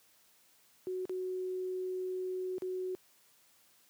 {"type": "tone with dropouts", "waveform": "sine", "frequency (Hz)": 370, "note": "F#4", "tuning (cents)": 0, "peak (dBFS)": -34, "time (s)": [0.87, 2.95], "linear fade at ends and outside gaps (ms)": 0, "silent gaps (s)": [[1.054, 1.095], [2.582, 2.621]], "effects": ["white hiss -66 dBFS RMS until 3.89 s", "high-pass 100 Hz 12 dB/octave"]}